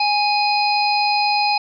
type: harmonic tone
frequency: 829 Hz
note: G#5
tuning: 3 cents flat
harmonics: 1 / 3 / 5 / 6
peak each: -17 / -22 / -24 / -25 dBFS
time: 0-1.58 s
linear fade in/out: 5 ms
effects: none